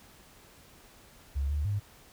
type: tone with pitch steps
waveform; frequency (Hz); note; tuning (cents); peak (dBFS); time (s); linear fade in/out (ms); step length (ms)
sine; 69.2 / 73.6 / 102.2; C#2 / D2 / G#2; -2 / +4 / -27; -27; 1.35-1.8; 20; 150
effects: pink hiss -56 dBFS RMS until 2.12 s